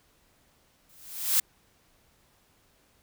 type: noise with exponential growth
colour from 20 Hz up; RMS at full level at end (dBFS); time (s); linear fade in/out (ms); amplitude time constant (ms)
blue; -20; 0.89-1.4; 5; 110
effects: pink hiss -65 dBFS RMS until 3.02 s